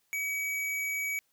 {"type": "tone", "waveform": "square", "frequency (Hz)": 2272, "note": "C#7", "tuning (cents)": 42, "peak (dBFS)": -31, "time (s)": [0.13, 1.19], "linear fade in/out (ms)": 0, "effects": ["white hiss -73 dBFS RMS until 1.32 s"]}